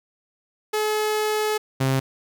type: tone pair in turn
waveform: sawtooth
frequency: 427.3 / 133.24 Hz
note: G#4 / C3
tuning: +49 / +32 cents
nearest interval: octave + minor sixth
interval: 2017 cents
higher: first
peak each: -17 / -15 dBFS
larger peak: second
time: 0.73-1.58 / 1.8-2 s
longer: first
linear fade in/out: 10 ms
effects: none